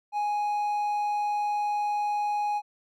triangle tone, 830.6 Hz, G#5, in tune, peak -23 dBFS, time 0.12-2.62 s, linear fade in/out 50 ms, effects none

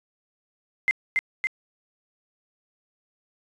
sine tone with echo, 2080 Hz, C7, 11 cents flat, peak -17 dBFS, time 0.88-0.91 s, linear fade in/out 0 ms, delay 280 ms, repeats 2, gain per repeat -2 dB, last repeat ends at 1.47 s, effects resampled to 22050 Hz + 8-bit

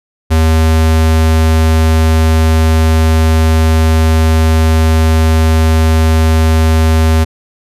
square tone, 80 Hz, D#2, 49 cents sharp, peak -7 dBFS, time 0.3-7.25 s, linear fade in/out 20 ms, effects resampled to 32000 Hz

